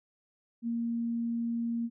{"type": "tone", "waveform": "sine", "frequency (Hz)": 233.1, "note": "A#3", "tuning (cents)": 0, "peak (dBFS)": -29, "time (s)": [0.62, 1.9], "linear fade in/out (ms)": 50, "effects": []}